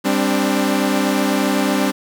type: chord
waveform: sawtooth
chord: G suspended fourth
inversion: none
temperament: equal with one note detuned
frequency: 198.5 / 261.6 / 293.7 Hz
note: G3 / C4 / D4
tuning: +22 / 0 / 0 cents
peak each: -16 dBFS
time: 0.04-1.92 s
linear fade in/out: 20 ms
effects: 8-bit